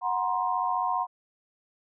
sine tone cluster, 735 / 953 / 1048 Hz, F#5 / A#5 / C6, -12 / +38 / +2 cents, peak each -29 dBFS, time 0.01-1.07 s, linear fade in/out 50 ms, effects none

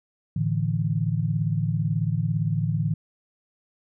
sine chord, A suspended fourth, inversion none, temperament equal, 110 / 146.83 / 164.81 Hz, A2 / D3 / E3, 0 / 0 / 0 cents, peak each -26 / -26 / -26 dBFS, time 0.36-2.94 s, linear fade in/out 5 ms, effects none

